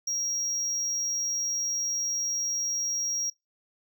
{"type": "tone", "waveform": "triangle", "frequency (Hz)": 5640, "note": "F8", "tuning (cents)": 16, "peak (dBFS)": -26, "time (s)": [0.07, 3.3], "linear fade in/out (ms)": 5, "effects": ["noise-tail reverb RT60 0.2 s tail -22 dB re dry"]}